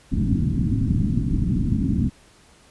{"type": "low-pass noise", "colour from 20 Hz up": "white", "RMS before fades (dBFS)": -21, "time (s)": [0.11, 2.1], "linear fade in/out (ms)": 20, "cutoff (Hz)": 270, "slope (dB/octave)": 48, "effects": ["pink hiss -53 dBFS RMS until 2.7 s", "resampled to 24000 Hz"]}